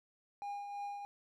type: tone with tremolo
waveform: triangle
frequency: 811 Hz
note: G#5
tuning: 41 cents flat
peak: -36 dBFS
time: 0.42-1.05 s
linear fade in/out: 0 ms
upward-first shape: triangle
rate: 3 Hz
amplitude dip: 45%
effects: none